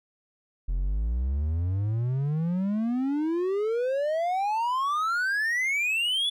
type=exponential sweep; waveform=triangle; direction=up; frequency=41.34 to 3481 Hz; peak=-22 dBFS; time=0.68-6.3 s; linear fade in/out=10 ms; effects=none